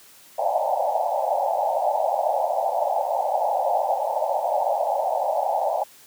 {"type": "band-pass noise", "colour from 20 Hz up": "white", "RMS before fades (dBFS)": -23, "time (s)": [0.38, 5.84], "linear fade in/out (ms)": 10, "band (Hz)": [550, 880], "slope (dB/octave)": 96, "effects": ["white hiss -50 dBFS RMS until 6.06 s", "high-pass 100 Hz 12 dB/octave"]}